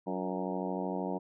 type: harmonic tone with a mistuned harmonic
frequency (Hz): 93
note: F#2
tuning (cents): +9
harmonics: 2 / 3 / 4 / 5 / 6 / 7 / 8 / 9 / 10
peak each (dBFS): -37 / -39 / -40 / -41 / -42 / -42 / -43 / -44 / -44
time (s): 0.06-1.19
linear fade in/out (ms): 20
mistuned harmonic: 4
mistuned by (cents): -58
effects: none